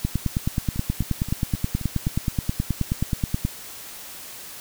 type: two click trains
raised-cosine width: 5 ms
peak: -9 / -19 dBFS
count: 33 / 6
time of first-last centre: 0.05-3.451 / 0.76-2.076 s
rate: 9.41 / 3.8 Hz
effects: white hiss -39 dBFS RMS until 4.6 s